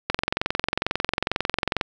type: click train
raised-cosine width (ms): 0.3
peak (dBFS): -5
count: 39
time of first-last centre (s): 0.1-1.812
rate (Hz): 22.2
effects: none